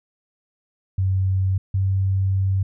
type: tone pair in turn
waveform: sine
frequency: 94.9 / 96.11 Hz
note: F#2 / G2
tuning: +44 / -34 cents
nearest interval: unison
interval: 22 cents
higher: second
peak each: -17 dBFS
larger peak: neither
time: 0.98-1.58 / 1.74-2.63 s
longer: second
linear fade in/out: 5 ms
effects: none